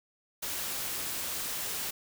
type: noise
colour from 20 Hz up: white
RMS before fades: -35 dBFS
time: 0.42-1.91 s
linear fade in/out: 10 ms
effects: none